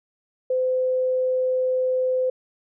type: tone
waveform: sine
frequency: 512 Hz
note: C5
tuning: 38 cents flat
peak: -19 dBFS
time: 0.5-2.3 s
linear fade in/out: 5 ms
effects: none